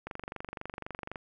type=click train; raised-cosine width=0.5 ms; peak=-23 dBFS; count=27; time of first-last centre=0.07-1.158 s; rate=23.9 Hz; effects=none